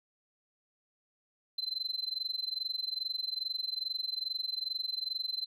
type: tone with amplitude modulation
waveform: sine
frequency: 4075 Hz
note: C8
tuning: 47 cents flat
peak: -28 dBFS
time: 1.58-5.46 s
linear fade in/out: 5 ms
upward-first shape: sine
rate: 22.4 Hz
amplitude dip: 95%
effects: tanh soft clip ceiling -27 dBFS